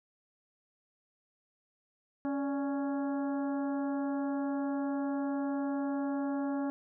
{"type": "harmonic tone with a mistuned harmonic", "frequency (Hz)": 277.7, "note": "C#4", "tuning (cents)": 3, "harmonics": [1, 2, 3, 4, 5, 6], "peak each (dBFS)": [-31, -40, -42, -48, -50, -53], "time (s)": [2.25, 6.7], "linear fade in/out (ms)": 0, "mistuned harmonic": 2, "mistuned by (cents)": 68, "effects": []}